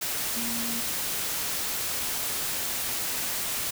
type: tone in noise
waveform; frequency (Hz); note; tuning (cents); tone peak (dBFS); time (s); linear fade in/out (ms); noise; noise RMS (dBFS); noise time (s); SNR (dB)
sine; 233.1; A#3; 0; -34; 0.36-0.81; 10; white; -30; 0.01-3.71; -7
effects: none